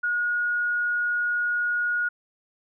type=tone; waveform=sine; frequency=1444 Hz; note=F#6; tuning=43 cents flat; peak=-22 dBFS; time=0.03-2.09 s; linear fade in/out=10 ms; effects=none